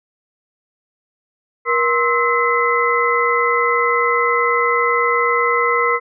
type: tone cluster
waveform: sine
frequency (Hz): 476.5 / 1054 / 1305 / 2032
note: A#4 / C6 / E6 / B6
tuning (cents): +38 / +12 / -18 / +49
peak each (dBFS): -19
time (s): 1.65-6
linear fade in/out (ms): 50
effects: none